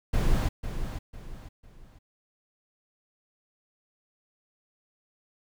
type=noise with echo; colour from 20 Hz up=brown; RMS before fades=-23 dBFS; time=0.13-0.49 s; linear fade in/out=10 ms; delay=500 ms; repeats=3; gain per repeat=-9 dB; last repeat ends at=1.99 s; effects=none